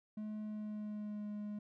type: tone with pitch glide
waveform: triangle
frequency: 213.3 to 208.5 Hz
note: G#3 to G#3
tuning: +46 to +7 cents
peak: -38 dBFS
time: 0.17-1.59 s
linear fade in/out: 5 ms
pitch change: -39 cents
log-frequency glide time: 0.42-1.28 s
effects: none